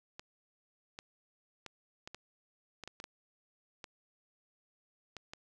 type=clicks; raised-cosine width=0.2 ms; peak=-27 dBFS; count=12; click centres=0.195 / 0.989 / 1.663 / 2.075 / 2.146 / 2.837 / 2.876 / 3.001 / 3.041 / 3.842 / 5.167 / 5.335 s; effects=none